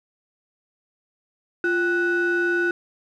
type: ring-modulated tone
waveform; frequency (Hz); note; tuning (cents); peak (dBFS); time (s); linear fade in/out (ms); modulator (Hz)
triangle; 566; C#5; +36; -14; 1.64-2.71; 2; 914
effects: none